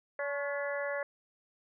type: harmonic tone with a mistuned harmonic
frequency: 284.8 Hz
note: C#4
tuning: 47 cents sharp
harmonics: 2 / 3 / 4 / 5 / 6 / 7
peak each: -34 / -46 / -44 / -44 / -39 / -43 dBFS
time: 0.19-1.03 s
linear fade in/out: 2 ms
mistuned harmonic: 4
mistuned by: -54 cents
effects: none